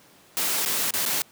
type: noise with dropouts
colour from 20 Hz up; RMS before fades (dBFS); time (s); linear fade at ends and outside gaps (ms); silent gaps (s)
white; -25; 0.37-1.22; 0; 0.651-0.66 / 0.907-0.938 / 1.053-1.061
effects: pink hiss -54 dBFS RMS until 1.31 s + high-pass 150 Hz 12 dB/octave